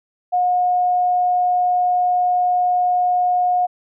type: tone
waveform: sine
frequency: 721 Hz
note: F#5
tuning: 45 cents flat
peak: -14 dBFS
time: 0.32-3.67 s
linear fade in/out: 20 ms
effects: none